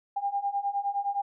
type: beating tone pair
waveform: sine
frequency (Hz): 797 / 806.7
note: G5 / G5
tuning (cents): +28 / +49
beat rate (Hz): 9.7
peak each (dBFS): -31 / -29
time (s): 0.16-1.22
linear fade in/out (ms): 10
effects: none

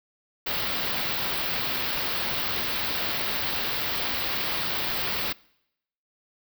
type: band-stop noise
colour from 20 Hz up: white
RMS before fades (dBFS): -28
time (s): 0.46-5.33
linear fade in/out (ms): 10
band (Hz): 4900 to 16000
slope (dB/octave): 48
effects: noise-tail reverb RT60 0.8 s tail -24 dB re dry

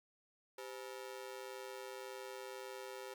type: ring-modulated tone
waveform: sawtooth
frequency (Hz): 454.2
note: A#4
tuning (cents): -45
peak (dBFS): -39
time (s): 0.58-3.14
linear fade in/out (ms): 5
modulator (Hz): 60.9
effects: none

